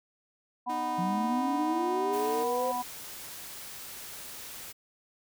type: harmonic tone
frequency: 246.9 Hz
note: B3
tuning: in tune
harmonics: 1 / 3 / 4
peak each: -41 / -33 / -32 dBFS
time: 0.66-2.83 s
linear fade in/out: 20 ms
type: tone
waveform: sawtooth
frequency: 308.9 Hz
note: D#4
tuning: 12 cents flat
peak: -33 dBFS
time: 0.69-2.44 s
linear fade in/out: 10 ms
type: linear sweep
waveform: sine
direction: up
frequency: 171.5 to 523.3 Hz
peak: -29 dBFS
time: 0.98-2.72 s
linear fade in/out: 10 ms
type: noise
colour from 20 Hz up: white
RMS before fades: -43 dBFS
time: 2.12-4.73 s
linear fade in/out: 20 ms
effects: none